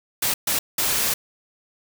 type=noise bursts at uneven times; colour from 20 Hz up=white; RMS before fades=-22 dBFS; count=3; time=0.22-0.34 / 0.47-0.59 / 0.78-1.14 s; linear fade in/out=5 ms; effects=none